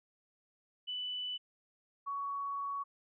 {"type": "tone pair in turn", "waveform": "sine", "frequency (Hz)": [2985, 1120.7], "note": ["F#7", "C#6"], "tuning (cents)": [15, 19], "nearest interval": "octave + perfect fourth", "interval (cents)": 1696, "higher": "first", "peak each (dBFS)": [-36, -35], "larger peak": "second", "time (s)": [[0.87, 1.38], [2.06, 2.84]], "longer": "second", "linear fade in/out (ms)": 20, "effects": []}